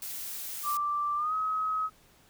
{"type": "noise", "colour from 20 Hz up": "blue", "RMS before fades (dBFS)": -38, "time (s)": [0.02, 0.77], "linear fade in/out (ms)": 2}
{"type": "tone with pitch glide", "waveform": "sine", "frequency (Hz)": [1174.7, 1273.6], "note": ["D6", "D#6"], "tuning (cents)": [0, 40], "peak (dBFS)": -27, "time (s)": [0.63, 1.9], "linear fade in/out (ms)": 50, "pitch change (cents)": 140, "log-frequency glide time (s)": [1.16, 1.34]}
{"effects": ["pink hiss -61 dBFS RMS until 2.29 s"]}